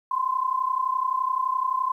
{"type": "tone pair together", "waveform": "sine", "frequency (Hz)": [1021.3, 1053], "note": ["C6", "C6"], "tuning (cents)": [-42, 11], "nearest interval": "minor second", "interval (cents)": 53, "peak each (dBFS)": -25, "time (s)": [0.11, 1.92], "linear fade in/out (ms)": 5, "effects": ["10-bit"]}